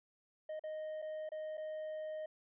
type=tone with dropouts; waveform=triangle; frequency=621 Hz; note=D#5; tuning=3 cents flat; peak=-38 dBFS; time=0.49-2.26 s; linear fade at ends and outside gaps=5 ms; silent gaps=0.595-0.637 / 1.019-1.023 / 1.291-1.318 / 1.572-1.577 s; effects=resampled to 8000 Hz